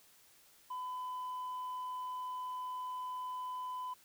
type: tone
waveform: sine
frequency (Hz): 1006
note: B5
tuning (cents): +32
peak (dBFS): -36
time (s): 0.7-3.94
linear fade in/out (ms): 10
effects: tanh soft clip ceiling -37 dBFS + white hiss -64 dBFS RMS until 4.04 s